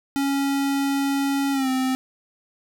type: tone with pitch glide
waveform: square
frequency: 277.2 to 260.1 Hz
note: C#4 to C4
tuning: 0 to -10 cents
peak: -21 dBFS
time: 0.16-1.95 s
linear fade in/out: 0 ms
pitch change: -110 cents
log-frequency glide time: 1.52-1.69 s
effects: none